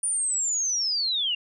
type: linear sweep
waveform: sine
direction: down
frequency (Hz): 9480 to 2754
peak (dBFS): -23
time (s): 0.03-1.35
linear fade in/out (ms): 5
effects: none